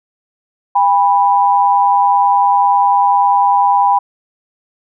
sine tone pair together, 804 / 985.9 Hz, G5 / B5, +44 / -3 cents, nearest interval major third, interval 353 cents, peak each -11 dBFS, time 0.75-3.99 s, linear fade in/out 10 ms, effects none

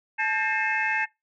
sine tone cluster, 869 / 1601 / 1805 / 2139 / 2609 Hz, A5 / G6 / A6 / C7 / E7, -22 / +36 / +44 / +38 / -18 cents, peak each -29 dBFS, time 0.18-1.06 s, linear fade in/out 20 ms, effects noise-tail reverb RT60 0.2 s tail -21 dB re dry + tanh soft clip ceiling -13 dBFS

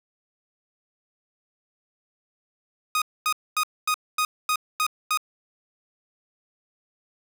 sawtooth tone bursts, 1244.5 Hz, D#6, in tune, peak -17 dBFS, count 8, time 2.95-5.174 s, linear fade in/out 2 ms, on 68 ms, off 240 ms, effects none

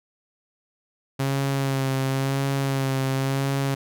sawtooth tone with vibrato, 135.6 Hz, C#3, 38 cents flat, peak -18 dBFS, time 1.19-3.75 s, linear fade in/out 10 ms, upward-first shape sine, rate 0.95 Hz, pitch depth 26 cents each way, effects none

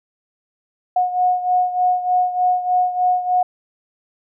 sine beating tone pair, 726 / 729.3 Hz, F#5 / F#5, -33 / -25 cents, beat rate 3.3 Hz, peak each -16 / -21 dBFS, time 0.96-3.43 s, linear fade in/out 5 ms, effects none

